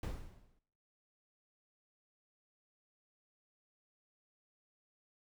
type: noise with exponential decay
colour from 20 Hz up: brown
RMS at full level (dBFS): -35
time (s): 0.03-0.59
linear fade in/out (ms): 2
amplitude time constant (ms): 120
effects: noise-tail reverb RT60 0.8 s tail -23 dB re dry